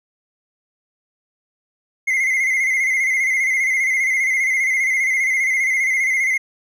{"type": "tone with vibrato", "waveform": "triangle", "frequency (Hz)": 2093, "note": "C7", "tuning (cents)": 0, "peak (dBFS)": -14, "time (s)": [2.07, 6.38], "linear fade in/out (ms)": 10, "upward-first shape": "square", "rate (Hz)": 15, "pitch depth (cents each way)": 46, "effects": []}